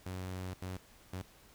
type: tone bursts at uneven times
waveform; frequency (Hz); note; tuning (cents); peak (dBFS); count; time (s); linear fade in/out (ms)
sawtooth; 92.5; F#2; 0; -35; 3; 0.06-0.54 / 0.62-0.77 / 1.13-1.22; 5
effects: added 50 Hz sine -70 dBFS peak until 1.54 s + pink hiss -61 dBFS RMS until 1.54 s